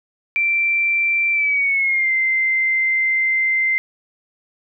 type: tone with pitch glide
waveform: sine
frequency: 2349 to 2081 Hz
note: D7 to C7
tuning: 0 to -10 cents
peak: -15 dBFS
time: 0.36-3.78 s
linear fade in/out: 0 ms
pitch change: -210 cents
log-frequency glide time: 1.32-2.12 s
effects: none